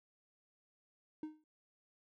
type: tone with exponential decay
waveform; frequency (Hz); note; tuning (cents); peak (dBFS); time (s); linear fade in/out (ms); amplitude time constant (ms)
triangle; 308.8; D#4; -13; -35; 1.23-1.44; 2; 44
effects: none